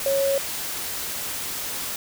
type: tone in noise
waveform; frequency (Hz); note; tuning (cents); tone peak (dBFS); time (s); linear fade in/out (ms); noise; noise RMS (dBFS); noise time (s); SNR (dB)
sine; 550; C#5; -14; -19; 0.06-0.38; 2; white; -30; 0-1.96; +8
effects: none